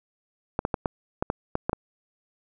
clicks, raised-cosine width 1 ms, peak -10 dBFS, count 9, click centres 0.591 / 0.651 / 0.742 / 0.858 / 1.225 / 1.301 / 1.554 / 1.695 / 1.731 s, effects none

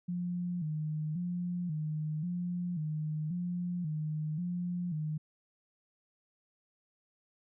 sine tone with vibrato, 164.81 Hz, E3, in tune, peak -32 dBFS, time 0.08-5.18 s, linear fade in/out 10 ms, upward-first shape square, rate 0.93 Hz, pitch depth 120 cents each way, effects none

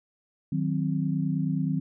sine chord, C diminished, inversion first, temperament equal, 155.56 / 185 / 261.6 Hz, Eb3 / Gb3 / C4, 0 / 0 / 0 cents, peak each -27 / -29 / -30 dBFS, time 0.52-1.8 s, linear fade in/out 5 ms, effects none

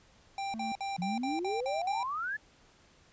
square tone bursts, 788 Hz, G5, 9 cents sharp, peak -34 dBFS, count 8, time 0.38-2.031 s, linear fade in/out 2 ms, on 160 ms, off 53 ms
triangle tone, 222.6 Hz, A3, 20 cents sharp, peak -35 dBFS, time 0.54-0.72 s, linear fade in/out 0 ms
sine exponential sweep, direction up, 167.6 to 1760 Hz, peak -32 dBFS, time 0.98-2.37 s, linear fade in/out 10 ms
effects pink hiss -62 dBFS RMS until 3.12 s + resampled to 16000 Hz

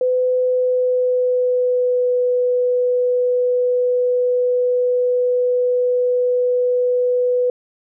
sine tone with pitch glide, 505 to 495.5 Hz, B4 to B4, +39 to +6 cents, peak -14 dBFS, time 0.01-7.5 s, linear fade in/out 2 ms, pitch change -33 cents, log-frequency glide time 0.38-2.14 s, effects none

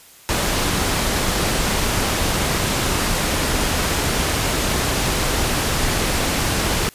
pink low-pass noise, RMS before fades -20 dBFS, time 0.29-6.89 s, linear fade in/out 0 ms, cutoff 12000 Hz, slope 12 dB/octave, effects white hiss -46 dBFS RMS until 6.94 s + resampled to 32000 Hz

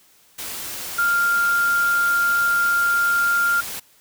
sine tone in noise, 1396.9 Hz, F6, in tune, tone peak -16 dBFS, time 0.98-3.61 s, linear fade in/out 10 ms, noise white, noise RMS -31 dBFS, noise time 0.38-3.8 s, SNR +12 dB, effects white hiss -55 dBFS RMS until 4 s

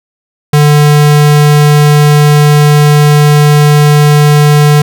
square tone, 148 Hz, D3, 14 cents sharp, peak -3 dBFS, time 0.53-4.82 s, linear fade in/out 5 ms, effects none

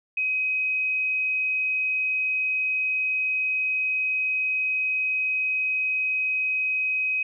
sine tone, 2527 Hz, D#7, 26 cents sharp, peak -22 dBFS, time 0.17-7.23 s, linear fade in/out 5 ms, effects none

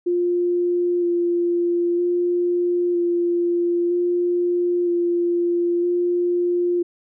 sine tone with vibrato, 349.2 Hz, F4, in tune, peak -17 dBFS, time 0.06-6.83 s, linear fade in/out 10 ms, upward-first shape square, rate 0.52 Hz, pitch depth 12 cents each way, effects none

